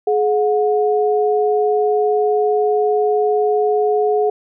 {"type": "tone pair together", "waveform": "sine", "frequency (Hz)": [422.4, 725], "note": ["G#4", "F#5"], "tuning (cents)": [29, -35], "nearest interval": "major sixth", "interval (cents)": 936, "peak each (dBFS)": [-14, -19], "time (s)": [0.07, 4.3], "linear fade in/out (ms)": 5, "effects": []}